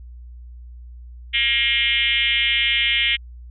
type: tone with frequency modulation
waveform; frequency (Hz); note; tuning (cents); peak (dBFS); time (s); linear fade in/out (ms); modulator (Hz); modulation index
sine; 2630; E7; -5; -16; 1.33-3.17; 20; 246; 2.9
effects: added 60 Hz sine -36 dBFS peak until 3.5 s